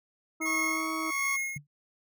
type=harmonic tone; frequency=320 Hz; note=D#4; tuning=49 cents sharp; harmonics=1 / 2 / 3 / 4; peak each=-34 / -44 / -45 / -40 dBFS; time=0.4-1.11 s; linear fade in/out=10 ms
type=tone with tremolo; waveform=square; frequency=2157 Hz; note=C#7; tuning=48 cents flat; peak=-28 dBFS; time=0.41-1.58 s; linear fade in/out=10 ms; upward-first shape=sine; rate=1.4 Hz; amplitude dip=85%
type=tone with pitch glide; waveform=30% pulse; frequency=1100 to 1112.8 Hz; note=C#6 to C#6; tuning=-14 to +6 cents; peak=-30 dBFS; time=0.45-1.37 s; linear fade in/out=20 ms; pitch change=+20 cents; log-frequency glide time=0.72-0.79 s
type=tone with exponential decay; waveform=sine; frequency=145.6 Hz; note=D3; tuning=15 cents flat; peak=-32 dBFS; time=1.56-1.67 s; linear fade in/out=5 ms; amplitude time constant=22 ms
effects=none